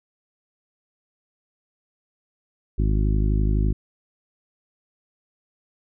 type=harmonic tone; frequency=51.91 Hz; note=G#1; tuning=in tune; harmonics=1 / 2 / 3 / 4 / 5 / 6 / 7; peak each=-19 / -25 / -29 / -31 / -33 / -35 / -36 dBFS; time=2.78-3.73 s; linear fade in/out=10 ms; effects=none